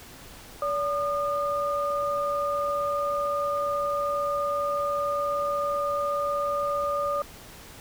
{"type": "tone pair together", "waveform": "sine", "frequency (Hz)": [574, 1217], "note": ["D5", "D#6"], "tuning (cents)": [-40, -39], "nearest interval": "octave + minor second", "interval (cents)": 1301, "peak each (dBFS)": -27, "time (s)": [0.62, 7.22], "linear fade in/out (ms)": 2, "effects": ["pink hiss -46 dBFS RMS until 7.8 s"]}